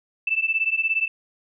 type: beating tone pair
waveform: sine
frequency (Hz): 2637 / 2654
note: E7 / E7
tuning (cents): 0 / +11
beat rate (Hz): 17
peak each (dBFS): -23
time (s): 0.27-1.08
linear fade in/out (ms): 5
effects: none